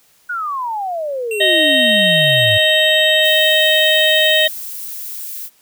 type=exponential sweep; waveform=sine; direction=down; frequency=1487 to 100.7 Hz; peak=-19 dBFS; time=0.29-2.58 s; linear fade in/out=10 ms
type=tone with pitch glide; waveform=square; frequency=2726 to 2627 Hz; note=F7 to E7; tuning=-43 to -7 cents; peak=-23 dBFS; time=1.31-4.46 s; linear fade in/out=2 ms; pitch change=-64 cents; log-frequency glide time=1.95-3.72 s
type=harmonic tone; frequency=622.3 Hz; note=D#5; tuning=in tune; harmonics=1 / 3 / 5 / 6; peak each=-16 / -16 / -16 / -16 dBFS; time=1.4-4.48 s; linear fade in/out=10 ms
type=noise; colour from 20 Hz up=violet; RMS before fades=-28 dBFS; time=3.21-5.5 s; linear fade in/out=50 ms
effects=white hiss -54 dBFS RMS until 5.61 s